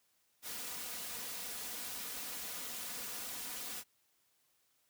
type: noise with comb filter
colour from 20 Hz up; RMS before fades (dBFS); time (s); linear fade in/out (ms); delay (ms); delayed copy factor
white; -43; 0.42-3.84; 50; 4.1; +0.5
effects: white hiss -75 dBFS RMS until 4.89 s + high-pass 60 Hz 12 dB/octave